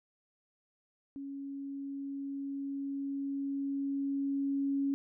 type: tone with level ramp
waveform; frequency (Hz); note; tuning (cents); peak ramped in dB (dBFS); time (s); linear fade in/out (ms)
sine; 277.2; C#4; 0; -39 to -28; 1.16-4.94; 0
effects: none